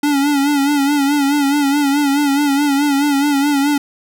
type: tone with vibrato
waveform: square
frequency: 284.2 Hz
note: C#4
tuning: 43 cents sharp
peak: -13 dBFS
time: 0.03-3.78 s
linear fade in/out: 5 ms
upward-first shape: sine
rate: 4.7 Hz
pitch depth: 63 cents each way
effects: none